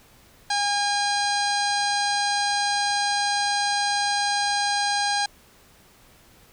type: harmonic tone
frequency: 813 Hz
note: G#5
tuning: 37 cents flat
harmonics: 1 / 2 / 3 / 4 / 5 / 6 / 7 / 8 / 10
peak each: -24 / -28 / -36 / -35 / -29 / -31 / -39 / -35 / -35 dBFS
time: 0.5-5.26 s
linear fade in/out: 5 ms
effects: pink hiss -54 dBFS RMS until 6.52 s